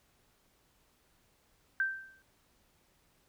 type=tone with exponential decay; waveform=sine; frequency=1563 Hz; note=G6; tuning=6 cents flat; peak=-25 dBFS; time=1.8-2.22 s; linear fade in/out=1 ms; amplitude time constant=91 ms; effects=pink hiss -70 dBFS RMS until 3.28 s